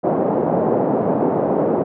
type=band-pass noise; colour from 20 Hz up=white; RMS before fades=-18 dBFS; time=0.03-1.84 s; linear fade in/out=20 ms; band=150 to 690 Hz; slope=24 dB/octave; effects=none